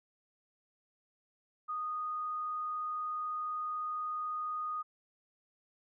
sine tone, 1237 Hz, D#6, 10 cents flat, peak -34 dBFS, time 1.68-4.83 s, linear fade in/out 20 ms, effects none

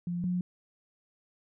sine tone pair in turn, 174.61 / 179.21 Hz, F3 / F3, 0 / +45 cents, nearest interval unison, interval 45 cents, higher second, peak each -30 / -27 dBFS, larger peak second, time 0.07-0.24 / 0.24-0.41 s, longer neither, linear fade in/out 2 ms, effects none

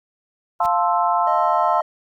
pink noise with exponential growth, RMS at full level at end -32 dBFS, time 0.59-0.66 s, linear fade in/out 1 ms, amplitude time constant 15 ms
sine chord, F major seventh, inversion none, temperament equal, 698.5 / 880 / 1046.5 / 1318.5 Hz, F5 / A5 / C6 / E6, 0 / 0 / 0 / 0 cents, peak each -20 / -21 / -21 / -24 dBFS, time 0.6-1.81 s, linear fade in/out 5 ms
triangle tone, 622.3 Hz, D#5, in tune, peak -22 dBFS, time 1.27-1.82 s, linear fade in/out 2 ms
effects none

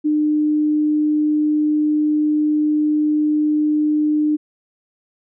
sine tone, 302.1 Hz, D4, 49 cents sharp, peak -14 dBFS, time 0.04-4.37 s, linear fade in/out 20 ms, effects none

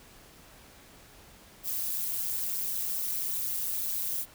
violet noise with amplitude modulation, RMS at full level -28 dBFS, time 1.63-4.26 s, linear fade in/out 50 ms, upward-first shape sine, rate 180 Hz, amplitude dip 90%, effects pink hiss -54 dBFS RMS until 4.34 s

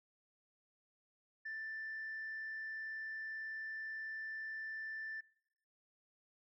sine tone with frequency modulation, 1769 Hz, A6, 9 cents sharp, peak -40 dBFS, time 1.45-5.21 s, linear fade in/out 10 ms, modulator 41.6 Hz, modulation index 0.22, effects noise-tail reverb RT60 0.9 s tail -26 dB re dry + tanh soft clip ceiling -38 dBFS

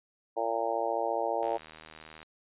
harmonic tone, 114.6 Hz, A#2, 29 cents flat, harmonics 3 / 4 / 5 / 6 / 7 / 8, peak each -39 / -35 / -33 / -34 / -34 / -37 dBFS, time 0.36-1.58 s, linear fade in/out 20 ms
click train, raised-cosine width 0.3 ms, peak -31 dBFS, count 64, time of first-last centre 1.43-2.229 s, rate 78.8 Hz
effects resampled to 8000 Hz

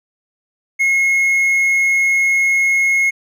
triangle tone, 2165 Hz, C#7, 41 cents flat, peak -10 dBFS, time 0.79-3.11 s, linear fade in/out 20 ms, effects none

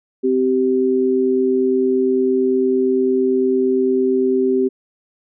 sine tone pair together, 258.5 / 387.3 Hz, C4 / G4, -21 / -21 cents, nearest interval perfect fifth, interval 700 cents, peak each -18 / -15 dBFS, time 0.23-4.69 s, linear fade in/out 20 ms, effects none

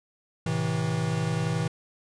square chord, A minor, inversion none, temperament equal with one note detuned, 110 / 130.81 / 161.52 Hz, A2 / C3 / E3, 0 / 0 / -35 cents, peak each -32 / -32 / -28 dBFS, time 0.46-1.68 s, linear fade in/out 5 ms, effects resampled to 22050 Hz

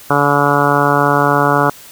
harmonic tone, 143.6 Hz, D3, 39 cents flat, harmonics 1 / 2 / 3 / 4 / 5 / 6 / 7 / 8 / 9 / 10, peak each -19 / -19 / -19 / -19 / -19 / -19 / -19 / -19 / -19 / -19 dBFS, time 0.1-1.7 s, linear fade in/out 5 ms, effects white hiss -38 dBFS RMS until 1.91 s

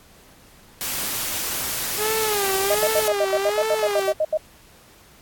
white noise, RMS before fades -26 dBFS, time 0.81-3.08 s, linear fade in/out 0 ms
sawtooth tone with vibrato, 412.5 Hz, G#4, 12 cents flat, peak -18 dBFS, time 1.97-4.14 s, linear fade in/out 50 ms, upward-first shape sine, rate 1.3 Hz, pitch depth 120 cents each way
sine tone bursts, 622.3 Hz, D#5, in tune, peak -17 dBFS, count 14, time 2.7-4.374 s, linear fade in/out 5 ms, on 49 ms, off 76 ms
effects pink hiss -51 dBFS RMS until 5.21 s + AAC 64 kbps

